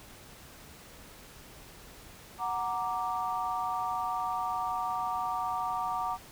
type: chord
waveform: sine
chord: Gb augmented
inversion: none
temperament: equal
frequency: 740 / 932.3 / 1174.7 Hz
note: Gb5 / Bb5 / D6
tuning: 0 / 0 / 0 cents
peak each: -34 dBFS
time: 2.38-6.18 s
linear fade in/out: 50 ms
effects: pink hiss -51 dBFS RMS until 6.31 s